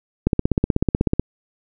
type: click train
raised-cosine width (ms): 3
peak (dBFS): -3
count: 16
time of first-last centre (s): 0.27-1.196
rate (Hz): 16.2
effects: none